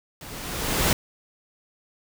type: noise with level ramp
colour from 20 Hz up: pink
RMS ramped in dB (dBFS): -41 to -19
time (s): 0.21-0.93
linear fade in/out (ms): 2
effects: none